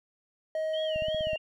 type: tone with pitch glide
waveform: triangle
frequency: 630 to 626 Hz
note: D#5 to D#5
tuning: +21 to +10 cents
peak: -26 dBFS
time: 0.55-1.36 s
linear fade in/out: 2 ms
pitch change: -11 cents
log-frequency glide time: 0.76-1.04 s
type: tone with vibrato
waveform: sine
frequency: 3013 Hz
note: F#7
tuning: 31 cents sharp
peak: -36 dBFS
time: 0.73-1.38 s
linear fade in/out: 10 ms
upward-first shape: sine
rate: 2.9 Hz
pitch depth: 160 cents each way
type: click train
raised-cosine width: 5 ms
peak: -29 dBFS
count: 7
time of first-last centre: 0.96-1.333 s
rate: 16.1 Hz
effects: none